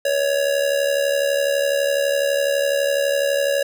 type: tone with amplitude modulation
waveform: square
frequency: 560 Hz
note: C#5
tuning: 18 cents sharp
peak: -15 dBFS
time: 0.05-3.63 s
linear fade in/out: 5 ms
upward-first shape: sine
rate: 72 Hz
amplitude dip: 65%
effects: none